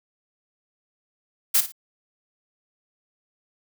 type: noise with echo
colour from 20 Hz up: blue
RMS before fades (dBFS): -18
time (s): 1.54-1.61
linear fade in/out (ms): 10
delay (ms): 56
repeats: 2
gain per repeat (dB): -12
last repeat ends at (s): 1.722
effects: none